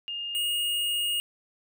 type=tone pair in turn; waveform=sine / square; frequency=2826 / 2857 Hz; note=F7 / F7; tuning=+20 / +39 cents; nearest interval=unison; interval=19 cents; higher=second; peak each=-31 / -26 dBFS; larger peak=second; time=0.08-0.35 / 0.35-1.2 s; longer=second; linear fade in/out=0 ms; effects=none